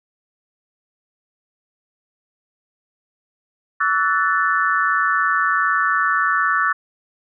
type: chord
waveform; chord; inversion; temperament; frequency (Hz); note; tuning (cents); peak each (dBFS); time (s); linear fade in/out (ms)
sine; F# minor seventh; second; equal with one note detuned; 1136 / 1318.5 / 1480 / 1760; C#6 / E6 / F#6 / A6; +42 / 0 / 0 / 0; -21; 3.8-6.73; 10
effects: none